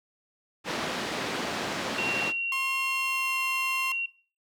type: band-pass noise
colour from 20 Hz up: pink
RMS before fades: -32 dBFS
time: 0.64-2.33 s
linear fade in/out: 50 ms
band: 230 to 4500 Hz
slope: 12 dB/octave
type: tone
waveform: sine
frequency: 2746 Hz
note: F7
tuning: 30 cents flat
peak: -27 dBFS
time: 1.98-4.06 s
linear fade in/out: 5 ms
type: tone with pitch glide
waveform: sawtooth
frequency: 1064 to 1054.2 Hz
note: C6 to C6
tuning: +29 to +13 cents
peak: -27 dBFS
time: 2.52-3.92 s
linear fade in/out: 2 ms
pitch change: -16 cents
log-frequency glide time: 2.77-3.41 s
effects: noise-tail reverb RT60 0.4 s tail -19 dB re dry